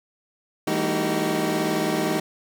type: tone cluster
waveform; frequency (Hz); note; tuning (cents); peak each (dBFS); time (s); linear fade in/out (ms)
25% pulse; 164.2 / 201.6 / 225.1 / 310.2 / 381; E3 / G3 / A3 / D#4 / G4; -6 / +49 / +40 / -5 / -49; -26 / -27 / -26 / -22 / -24; 0.67-2.2; 5
effects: none